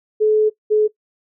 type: tone pair in turn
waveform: sine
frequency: 429.4 / 426.7 Hz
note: A4 / G#4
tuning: -42 / +47 cents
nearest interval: unison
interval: 11 cents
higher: first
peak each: -11 dBFS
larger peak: neither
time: 0.2-0.5 / 0.7-0.88 s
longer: first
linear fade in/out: 20 ms
effects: noise-tail reverb RT60 0.1 s tail -19 dB re dry